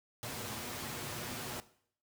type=noise with comb filter; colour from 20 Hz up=pink; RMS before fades=-41 dBFS; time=0.23-1.6 s; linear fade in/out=0 ms; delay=8.3 ms; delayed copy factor=+0.5; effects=noise-tail reverb RT60 0.6 s tail -17 dB re dry + high-pass 80 Hz 12 dB/octave